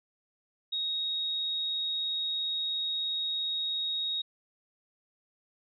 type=tone; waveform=sine; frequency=3763 Hz; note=A#7; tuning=16 cents sharp; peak=-29 dBFS; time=0.72-4.22 s; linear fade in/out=10 ms; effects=none